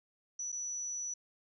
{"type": "tone with dropouts", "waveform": "sine", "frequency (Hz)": 5920, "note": "F#8", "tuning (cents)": 0, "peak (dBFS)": -36, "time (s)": [0.39, 1.14], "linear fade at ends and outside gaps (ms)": 5, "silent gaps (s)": [0.52, 0.525], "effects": []}